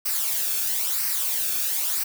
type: noise with flanger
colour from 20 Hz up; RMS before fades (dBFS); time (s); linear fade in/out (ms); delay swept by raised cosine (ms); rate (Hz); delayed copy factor
blue; -25; 0.05-2.04; 10; 0.28 to 1.02; 1; -0.6
effects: none